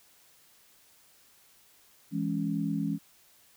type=chord; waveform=sine; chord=C# minor; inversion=first; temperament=just; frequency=166.31 / 207.9 / 277.2 Hz; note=E3 / G#3 / C#4; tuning=+16 / +2 / 0 cents; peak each=-32 dBFS; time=2.11-2.99 s; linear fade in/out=50 ms; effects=white hiss -61 dBFS RMS until 3.56 s